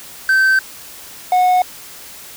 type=tone pair in turn; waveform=triangle; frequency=1548 / 730.6 Hz; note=G6 / F#5; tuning=-22 / -22 cents; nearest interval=octave + minor second; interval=1300 cents; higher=first; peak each=-8 dBFS; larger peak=neither; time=0.29-0.59 / 1.32-1.62 s; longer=neither; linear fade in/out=2 ms; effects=white hiss -36 dBFS RMS until 2.36 s